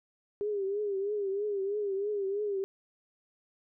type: tone with vibrato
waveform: sine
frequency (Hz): 403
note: G4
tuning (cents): +48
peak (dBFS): -29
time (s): 0.41-2.64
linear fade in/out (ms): 0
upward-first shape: triangle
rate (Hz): 3.1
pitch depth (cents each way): 96
effects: none